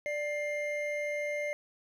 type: tone pair together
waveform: triangle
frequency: 590.3 / 2109 Hz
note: D5 / C7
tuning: +9 / +13 cents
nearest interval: octave + minor seventh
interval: 2204 cents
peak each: -31 / -34 dBFS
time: 0.06-1.53 s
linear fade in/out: 0 ms
effects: none